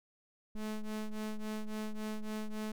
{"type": "ring-modulated tone", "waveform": "square", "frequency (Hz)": 107.8, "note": "A2", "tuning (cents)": -35, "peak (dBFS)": -34, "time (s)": [0.55, 2.72], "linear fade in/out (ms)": 5, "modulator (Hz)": 106, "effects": []}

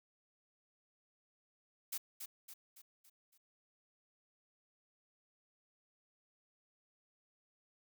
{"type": "noise with echo", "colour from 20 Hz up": "blue", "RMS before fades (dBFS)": -40, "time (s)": [1.92, 1.98], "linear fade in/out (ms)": 10, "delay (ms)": 280, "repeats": 5, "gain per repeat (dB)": -6, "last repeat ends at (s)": 3.38, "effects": []}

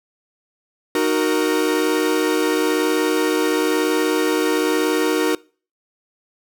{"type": "chord", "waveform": "45% pulse", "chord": "D# minor", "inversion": "none", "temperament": "equal with one note detuned", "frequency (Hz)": [309, 370, 466.2], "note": ["D#4", "F#4", "A#4"], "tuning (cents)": [-12, 0, 0], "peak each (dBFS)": -21, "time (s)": [0.95, 5.35], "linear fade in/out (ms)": 2, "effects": ["noise-tail reverb RT60 0.4 s tail -24 dB re dry"]}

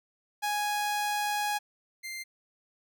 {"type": "tone pair in turn", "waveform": "sawtooth", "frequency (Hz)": [830.6, 2093], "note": ["G#5", "C7"], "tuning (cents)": [0, 0], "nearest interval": "octave + major third", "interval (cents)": 1600, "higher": "second", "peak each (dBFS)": [-24, -33], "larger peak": "first", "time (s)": [[0.42, 1.59], [2.03, 2.24]], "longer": "first", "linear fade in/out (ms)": 20, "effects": []}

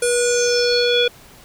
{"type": "tone with low-pass filter sweep", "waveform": "square", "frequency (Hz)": 484.1, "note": "B4", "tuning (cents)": -35, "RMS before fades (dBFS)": -17, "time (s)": [0.02, 1.08], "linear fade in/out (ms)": 5, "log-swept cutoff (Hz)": [9800, 3100], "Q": 6.9, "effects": ["pink hiss -45 dBFS RMS until 1.44 s"]}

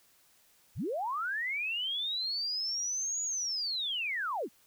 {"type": "linear two-way sweep", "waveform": "sine", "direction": "up then down", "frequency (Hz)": [47.44, 6860, 169.8], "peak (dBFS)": -31, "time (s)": [0.75, 4.49], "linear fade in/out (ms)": 50, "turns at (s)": 3.23, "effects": ["white hiss -65 dBFS RMS until 4.66 s"]}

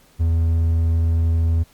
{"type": "tone", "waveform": "triangle", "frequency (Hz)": 82.41, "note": "E2", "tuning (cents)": 0, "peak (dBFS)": -13, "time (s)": [0.19, 1.64], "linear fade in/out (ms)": 20, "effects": ["pink hiss -54 dBFS RMS until 1.73 s", "Opus 48 kbps"]}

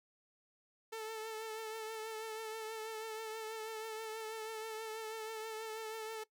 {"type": "tone with vibrato", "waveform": "sawtooth", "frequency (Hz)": 440.9, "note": "A4", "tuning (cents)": 4, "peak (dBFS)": -37, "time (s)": [0.92, 6.24], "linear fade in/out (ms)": 10, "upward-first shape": "triangle", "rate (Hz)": 6.2, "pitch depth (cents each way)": 36, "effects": ["noise-tail reverb RT60 0.1 s tail -19 dB re dry"]}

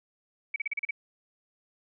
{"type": "tone bursts", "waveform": "sine", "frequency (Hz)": 2274, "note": "C#7", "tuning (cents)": 44, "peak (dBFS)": -27, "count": 7, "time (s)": [0.54, 0.909], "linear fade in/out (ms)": 5, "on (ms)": 21, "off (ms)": 37, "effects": []}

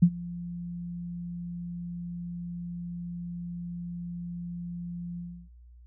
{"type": "tone with ADSR envelope", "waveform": "sine", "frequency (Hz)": 173.8, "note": "F3", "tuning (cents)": -8, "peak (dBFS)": -12, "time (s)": [0.02, 5.49], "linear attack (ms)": 9, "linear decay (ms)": 64, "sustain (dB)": -22, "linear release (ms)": 310, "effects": ["added 60 Hz sine -49 dBFS peak until 5.86 s"]}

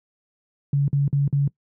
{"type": "tone bursts", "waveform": "sine", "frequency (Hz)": 141.1, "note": "C#3", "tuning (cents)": 31, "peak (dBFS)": -16, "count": 4, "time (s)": [0.73, 1.477], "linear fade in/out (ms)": 2, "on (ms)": 150, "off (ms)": 49, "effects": ["noise-tail reverb RT60 0.1 s tail -22 dB re dry", "high-pass 80 Hz 12 dB/octave"]}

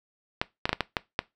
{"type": "clicks", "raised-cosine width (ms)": 0.3, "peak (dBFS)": -8, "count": 7, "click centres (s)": [0.415, 0.655, 0.693, 0.73, 0.807, 0.968, 1.191], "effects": ["noise-tail reverb RT60 0.2 s tail -20 dB re dry"]}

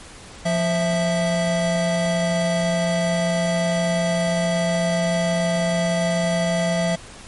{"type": "tone pair together", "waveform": "square", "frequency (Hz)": [174.52, 659.3], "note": ["F3", "E5"], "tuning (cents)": [-1, 0], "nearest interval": "octave + major seventh", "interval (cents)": 2301, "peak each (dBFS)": -22, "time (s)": [0.45, 6.96], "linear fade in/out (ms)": 10, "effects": ["pink hiss -41 dBFS RMS until 7.27 s", "MP3 48 kbps"]}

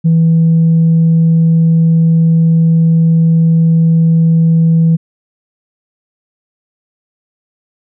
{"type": "tone", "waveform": "sine", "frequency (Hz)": 163.9, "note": "E3", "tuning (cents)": -10, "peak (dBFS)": -4, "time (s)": [0.04, 4.97], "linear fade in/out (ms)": 20, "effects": ["tanh soft clip ceiling -3 dBFS"]}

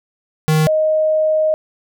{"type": "tone pair in turn", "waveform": ["square", "sine"], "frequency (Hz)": [155.9, 623.6], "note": ["D#3", "D#5"], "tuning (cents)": [4, 4], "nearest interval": "2 octaves", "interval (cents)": 2400, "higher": "second", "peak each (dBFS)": -12, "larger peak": "neither", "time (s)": [[0.48, 0.67], [0.67, 1.54]], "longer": "second", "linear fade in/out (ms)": 0, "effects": []}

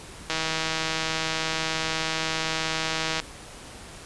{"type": "click train", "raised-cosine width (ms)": 0.2, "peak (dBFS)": -9, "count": 465, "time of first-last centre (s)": [0.3, 3.2], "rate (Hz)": 160, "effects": ["pink hiss -43 dBFS RMS until 4.05 s", "resampled to 24000 Hz"]}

